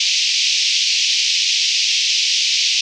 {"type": "band-pass noise", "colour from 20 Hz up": "white", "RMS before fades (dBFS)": -17, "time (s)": [0, 2.81], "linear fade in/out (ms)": 5, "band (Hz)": [2400, 5900], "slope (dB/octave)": 48, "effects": []}